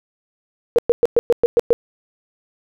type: tone bursts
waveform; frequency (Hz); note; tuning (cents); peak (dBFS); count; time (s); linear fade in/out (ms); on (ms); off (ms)
sine; 473.7; A#4; +28; -9; 8; 0.76-1.73; 0; 25; 110
effects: none